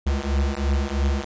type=beating tone pair; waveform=square; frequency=68 / 71 Hz; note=C#2 / C#2; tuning=-33 / +42 cents; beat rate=3 Hz; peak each=-24 dBFS; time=0.06-1.25 s; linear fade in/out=10 ms; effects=resampled to 16000 Hz